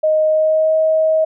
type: tone with pitch glide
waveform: sine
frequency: 622.3 to 633.5 Hz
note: D#5 to D#5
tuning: 0 to +31 cents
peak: -11 dBFS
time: 0.03-1.25 s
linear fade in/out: 10 ms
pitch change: +31 cents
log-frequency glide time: 0.27-0.76 s
effects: none